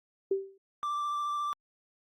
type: tone with exponential decay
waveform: sine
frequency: 388.8 Hz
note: G4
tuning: 14 cents flat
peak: -22 dBFS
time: 0.31-0.58 s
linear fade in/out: 5 ms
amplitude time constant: 58 ms
type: tone with vibrato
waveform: triangle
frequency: 1174.7 Hz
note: D6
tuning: in tune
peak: -28 dBFS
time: 0.83-1.53 s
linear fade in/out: 0 ms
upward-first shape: sine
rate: 14 Hz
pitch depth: 13 cents each way
effects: Opus 32 kbps